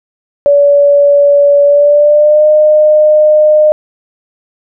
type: tone with pitch glide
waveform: sine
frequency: 572 to 609.5 Hz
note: D5 to D#5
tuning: -46 to -36 cents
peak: -3 dBFS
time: 0.46-3.72 s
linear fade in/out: 0 ms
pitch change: +110 cents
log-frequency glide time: 1.64-2.47 s
effects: none